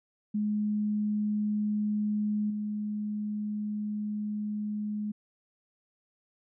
sine tone with level steps, 210 Hz, G#3, 19 cents sharp, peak -26 / -30 dBFS, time 0.34-5.12 s, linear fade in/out 10 ms, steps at 2.5 s, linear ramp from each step 5 ms, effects none

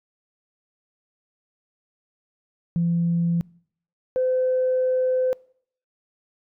sine tone pair in turn, 169.9 / 512.1 Hz, F3 / C5, -47 / -37 cents, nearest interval octave + perfect fifth, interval 1910 cents, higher second, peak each -18 / -18 dBFS, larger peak neither, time 2.76-3.41 / 4.16-5.33 s, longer second, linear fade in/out 0 ms, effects noise-tail reverb RT60 0.6 s tail -25 dB re dry + tanh soft clip ceiling -14 dBFS

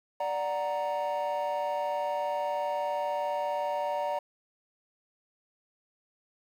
triangle chord, D augmented, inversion none, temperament equal, 587.3 / 740 / 932.3 Hz, D5 / F#5 / A#5, 0 / 0 / 0 cents, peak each -29 / -32 / -30 dBFS, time 0.2-4.19 s, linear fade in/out 5 ms, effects tanh soft clip ceiling -21 dBFS + 10-bit

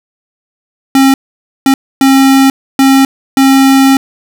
square tone bursts at uneven times, 269.4 Hz, C#4, 49 cents flat, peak -4 dBFS, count 5, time 0.95-1.14 / 1.66-1.74 / 2.01-2.5 / 2.79-3.05 / 3.37-3.97 s, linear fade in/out 2 ms, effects none

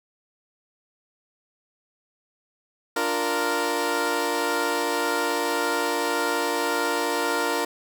15% pulse chord, Bb major, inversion first, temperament equal, 293.7 / 349.2 / 466.2 Hz, D4 / F4 / Bb4, 0 / 0 / 0 cents, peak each -23 / -22 / -19 dBFS, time 2.96-7.65 s, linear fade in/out 5 ms, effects none

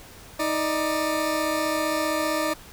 20% pulse tone pair together, 314.7 / 594.1 Hz, D#4 / D5, +20 / +20 cents, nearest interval major seventh, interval 1100 cents, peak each -21 dBFS, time 0.39-2.54 s, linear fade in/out 10 ms, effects pink hiss -46 dBFS RMS until 2.72 s

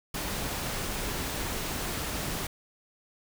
pink noise, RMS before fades -33 dBFS, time 0.14-2.47 s, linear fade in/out 5 ms, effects none

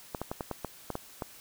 clicks, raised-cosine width 1 ms, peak -19 dBFS, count 9, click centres 0.148 / 0.216 / 0.315 / 0.408 / 0.513 / 0.647 / 0.903 / 0.954 / 1.222 s, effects white hiss -52 dBFS RMS until 1.4 s

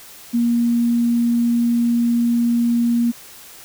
sine tone, 236.2 Hz, A#3, 23 cents sharp, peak -14 dBFS, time 0.33-3.12 s, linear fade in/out 20 ms, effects white hiss -41 dBFS RMS until 3.64 s

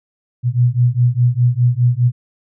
sine beating tone pair, 120 / 124.9 Hz, B2 / B2, -49 / +20 cents, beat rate 4.9 Hz, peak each -14 dBFS, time 0.43-2.12 s, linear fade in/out 50 ms, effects none

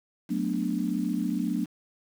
sine chord, B minor seventh, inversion second, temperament equal, 185 / 220 / 246.9 / 293.7 Hz, F#3 / A3 / B3 / D4, 0 / 0 / 0 / 0 cents, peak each -31 dBFS, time 0.29-1.66 s, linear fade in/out 20 ms, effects 8-bit

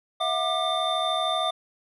triangle tone cluster, 653 / 726 / 1191 / 3578 Hz, E5 / F#5 / D6 / A7, -17 / -33 / +24 / +28 cents, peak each -27 dBFS, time 0.2-1.51 s, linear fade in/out 10 ms, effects resampled to 32000 Hz

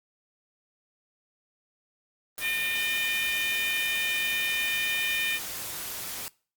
white noise, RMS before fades -36 dBFS, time 2.38-6.28 s, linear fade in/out 0 ms
harmonic tone, 606 Hz, D#5, 46 cents flat, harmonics 3 / 4 / 5 / 6, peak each -32 / -28 / -34 / -36 dBFS, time 2.4-5.4 s, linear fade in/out 50 ms
effects noise-tail reverb RT60 0.4 s tail -23 dB re dry + Opus 32 kbps

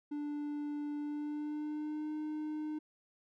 triangle tone with pitch glide, 293.7 to 305.6 Hz, D4 to D#4, 0 to -31 cents, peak -34 dBFS, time 0.11-2.79 s, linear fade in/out 10 ms, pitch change +69 cents, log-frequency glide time 0.98-2.13 s, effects none

